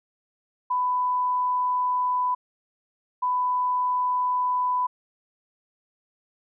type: tone pair in turn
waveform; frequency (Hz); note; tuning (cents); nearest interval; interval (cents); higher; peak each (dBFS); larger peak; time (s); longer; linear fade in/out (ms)
sine; 997 / 997; B5 / B5; +16 / +16; unison; 0; neither; -21; neither; 0.7-2.35 / 3.22-4.87; neither; 10
effects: none